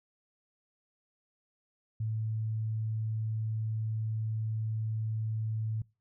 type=tone; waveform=sine; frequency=110 Hz; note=A2; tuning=in tune; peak=-30 dBFS; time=2-5.82 s; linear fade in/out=5 ms; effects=noise-tail reverb RT60 0.3 s tail -24 dB re dry